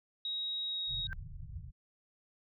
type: tone with pitch glide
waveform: sine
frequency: 3800 to 3778 Hz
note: A#7 to A#7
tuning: +33 to +22 cents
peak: -34 dBFS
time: 0.25-1.07 s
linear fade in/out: 2 ms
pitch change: -11 cents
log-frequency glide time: 0.66-0.8 s
type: low-pass noise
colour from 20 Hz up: pink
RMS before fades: -44 dBFS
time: 0.87-1.72 s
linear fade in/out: 50 ms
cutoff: 160 Hz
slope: 96 dB/octave
type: tone with exponential growth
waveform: sine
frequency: 1562 Hz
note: G6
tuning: 7 cents flat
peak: -34 dBFS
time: 1.05-1.13 s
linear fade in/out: 0 ms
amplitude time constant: 17 ms
effects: none